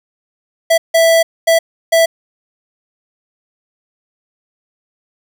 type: tone bursts at uneven times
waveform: square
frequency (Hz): 659.3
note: E5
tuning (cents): 0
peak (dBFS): -8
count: 4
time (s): 0.7-0.78 / 0.94-1.23 / 1.47-1.59 / 1.92-2.06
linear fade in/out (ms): 10
effects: none